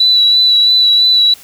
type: tone with vibrato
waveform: sine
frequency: 3951 Hz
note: B7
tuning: in tune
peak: -6 dBFS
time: 0-1.34 s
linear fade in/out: 5 ms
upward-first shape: sine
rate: 3 Hz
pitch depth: 20 cents each way
effects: white hiss -39 dBFS RMS until 1.43 s